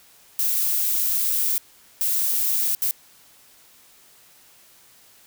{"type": "noise bursts at uneven times", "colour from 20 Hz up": "violet", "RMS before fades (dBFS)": -22, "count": 3, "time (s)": [[0.39, 1.58], [2.01, 2.75], [2.82, 2.91]], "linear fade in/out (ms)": 0, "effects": ["white hiss -53 dBFS RMS until 5.26 s"]}